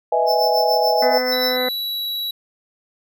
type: chord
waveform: sine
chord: E major seventh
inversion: second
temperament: equal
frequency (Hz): 493.9 / 622.3 / 659.3 / 830.6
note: B4 / D#5 / E5 / G#5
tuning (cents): 0 / 0 / 0 / 0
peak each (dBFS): -21 / -22 / -20 / -19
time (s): 0.12-1.18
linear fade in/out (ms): 5
type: tone with tremolo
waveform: square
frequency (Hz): 5300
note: E8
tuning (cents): +9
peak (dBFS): -20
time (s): 0.26-1.57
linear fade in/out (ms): 50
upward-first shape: sine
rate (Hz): 6.9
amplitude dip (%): 70
type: harmonic tone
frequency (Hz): 252.2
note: B3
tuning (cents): +36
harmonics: 1 / 2 / 3 / 4 / 5 / 6 / 7 / 8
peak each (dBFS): -29 / -21 / -28 / -36 / -34 / -32 / -35 / -28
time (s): 1.02-1.69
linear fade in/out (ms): 5
type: tone with pitch glide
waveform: square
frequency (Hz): 3941 to 3909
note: B7 to B7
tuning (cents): -4 to -19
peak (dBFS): -23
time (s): 1.32-2.31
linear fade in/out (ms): 5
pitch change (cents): -15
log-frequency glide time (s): 1.53-2.08
effects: none